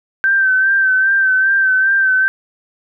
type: tone with vibrato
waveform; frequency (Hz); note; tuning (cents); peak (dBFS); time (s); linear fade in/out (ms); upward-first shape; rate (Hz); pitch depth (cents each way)
sine; 1552; G6; -18; -10; 0.24-2.28; 0; sine; 2.5; 38
effects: none